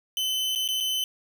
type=tone with dropouts; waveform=40% pulse; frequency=3041 Hz; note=F#7; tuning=47 cents sharp; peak=-24 dBFS; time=0.17-1.04 s; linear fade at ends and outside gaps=1 ms; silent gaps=0.551-0.558 / 0.678-0.687 / 0.803-0.807 s; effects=none